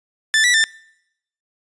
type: tone with pitch steps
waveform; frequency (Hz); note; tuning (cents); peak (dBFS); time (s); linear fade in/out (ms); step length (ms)
sawtooth; 1762 / 1954 / 1784; A6 / B6 / A6; +2 / -19 / +23; -9; 0.34-0.64; 0; 100
effects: noise-tail reverb RT60 0.8 s tail -25 dB re dry + resampled to 22050 Hz